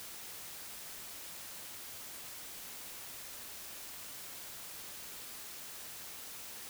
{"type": "silence", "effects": ["white hiss -47 dBFS RMS until 6.69 s"]}